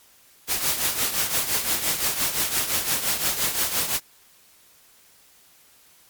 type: noise with tremolo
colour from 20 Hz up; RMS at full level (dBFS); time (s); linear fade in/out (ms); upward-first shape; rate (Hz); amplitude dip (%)
white; -21; 0.47-4; 50; triangle; 5.8; 70
effects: white hiss -55 dBFS RMS until 6.09 s + MP3 96 kbps